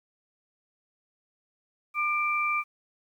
sine tone pair together, 1200 / 2347 Hz, D6 / D7, +37 / -2 cents, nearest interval octave, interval 1161 cents, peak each -27 / -27 dBFS, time 1.94-2.64 s, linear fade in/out 50 ms, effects 10-bit

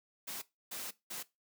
white noise bursts at uneven times, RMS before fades -42 dBFS, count 3, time 0.27-0.42 / 0.71-0.91 / 1.1-1.23 s, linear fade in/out 10 ms, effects noise-tail reverb RT60 0.2 s tail -18 dB re dry + high-pass 150 Hz 12 dB/octave

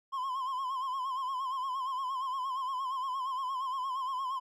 triangle tone with vibrato, 1046.5 Hz, C6, in tune, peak -30 dBFS, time 0.12-4.4 s, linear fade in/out 20 ms, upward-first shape sine, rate 8.6 Hz, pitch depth 82 cents each way, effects none

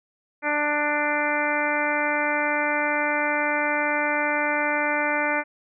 harmonic tone, 295.8 Hz, D4, 13 cents sharp, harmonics 1 / 2 / 3 / 4 / 5 / 6 / 7 / 8, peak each -31 / -28 / -28 / -33 / -28 / -31 / -28 / -31 dBFS, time 0.42-5.44 s, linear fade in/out 50 ms, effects none

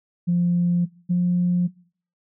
sine tone pair in turn, 174.61 / 177.25 Hz, F3 / F3, 0 / +26 cents, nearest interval unison, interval 26 cents, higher second, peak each -16 dBFS, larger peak neither, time 0.27-0.86 / 1.09-1.68 s, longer neither, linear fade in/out 20 ms, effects noise-tail reverb RT60 0.5 s tail -22 dB re dry + tanh soft clip ceiling -12 dBFS

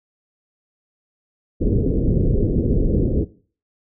pink low-pass noise, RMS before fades -18 dBFS, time 1.6-3.25 s, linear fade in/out 20 ms, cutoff 480 Hz, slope 48 dB/octave, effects noise-tail reverb RT60 0.4 s tail -17 dB re dry

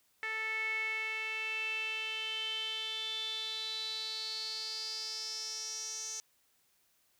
sawtooth tone with band-pass filter sweep, 440 Hz, A4, in tune, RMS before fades -38 dBFS, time 0.23-6.2 s, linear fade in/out 0 ms, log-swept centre 2000 to 6200 Hz, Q 8.3, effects white hiss -72 dBFS RMS until 7.19 s

